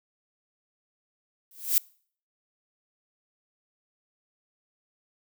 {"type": "noise with exponential growth", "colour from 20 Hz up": "violet", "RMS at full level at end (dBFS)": -18, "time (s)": [1.51, 1.78], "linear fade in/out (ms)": 1, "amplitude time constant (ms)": 58, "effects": ["noise-tail reverb RT60 0.5 s tail -25 dB re dry"]}